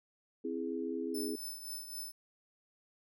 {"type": "chord", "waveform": "sine", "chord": "C augmented", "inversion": "none", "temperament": "equal", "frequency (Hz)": [261.6, 329.6, 415.3], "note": ["C4", "E4", "G#4"], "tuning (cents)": [0, 0, 0], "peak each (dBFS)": -39, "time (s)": [0.44, 1.36], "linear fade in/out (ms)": 10}
{"type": "tone with tremolo", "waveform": "5% pulse", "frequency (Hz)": 5274, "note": "E8", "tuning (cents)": 0, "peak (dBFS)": -33, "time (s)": [1.14, 2.12], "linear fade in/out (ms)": 10, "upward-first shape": "triangle", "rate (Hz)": 3.8, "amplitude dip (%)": 65}
{"effects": []}